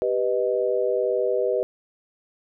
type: chord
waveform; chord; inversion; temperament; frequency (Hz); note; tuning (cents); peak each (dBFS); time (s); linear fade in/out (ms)
sine; G augmented; none; equal; 392 / 493.9 / 622.3; G4 / B4 / D#5; 0 / 0 / 0; -25 / -23 / -26; 0.02-1.63; 0
effects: none